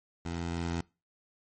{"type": "tone with level ramp", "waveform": "15% pulse", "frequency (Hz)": 85, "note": "F2", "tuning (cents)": -46, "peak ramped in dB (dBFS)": [-28, -24], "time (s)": [0.25, 0.81], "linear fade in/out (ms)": 5, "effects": ["noise-tail reverb RT60 0.3 s tail -24 dB re dry", "MP3 32 kbps"]}